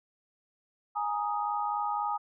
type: chord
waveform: sine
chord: Ab suspended second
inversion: none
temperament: just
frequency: 830.6 / 934.4 / 1245.9 Hz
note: Ab5 / Bb5 / Eb6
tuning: 0 / +4 / +2 cents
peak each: -31 / -35 / -33 dBFS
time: 0.95-2.18 s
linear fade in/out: 20 ms
effects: none